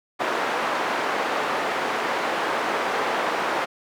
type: band-pass noise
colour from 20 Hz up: white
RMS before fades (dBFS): -25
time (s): 0.19-3.66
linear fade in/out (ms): 20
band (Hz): 360 to 1300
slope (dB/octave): 12
effects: none